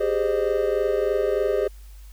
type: chord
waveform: triangle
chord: Ab major seventh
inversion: third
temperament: equal with one note detuned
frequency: 392 / 415.3 / 523.3 / 610.9 Hz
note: G4 / Ab4 / C5 / Eb5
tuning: 0 / 0 / 0 / -32 cents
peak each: -24 / -22 / -24 / -25 dBFS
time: 0-1.68 s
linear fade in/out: 10 ms
effects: added 50 Hz sine -40 dBFS peak until 2.12 s + white hiss -56 dBFS RMS until 2.12 s